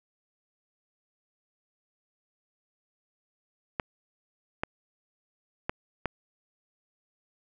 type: clicks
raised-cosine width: 0.5 ms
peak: -13 dBFS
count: 4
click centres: 3.798 / 4.635 / 5.695 / 6.057 s
effects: none